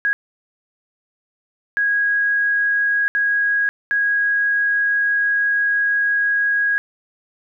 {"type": "tone bursts at uneven times", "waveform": "sine", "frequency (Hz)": 1649, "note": "G#6", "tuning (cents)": -13, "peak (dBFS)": -15, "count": 4, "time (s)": [[0.05, 0.13], [1.77, 3.08], [3.15, 3.69], [3.91, 6.78]], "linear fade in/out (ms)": 0, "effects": []}